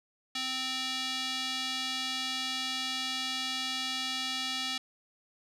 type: tone with band-pass filter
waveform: square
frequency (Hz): 260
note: C4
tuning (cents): -11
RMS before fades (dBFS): -34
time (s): 0.35-4.78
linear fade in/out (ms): 5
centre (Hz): 3800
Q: 2
effects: none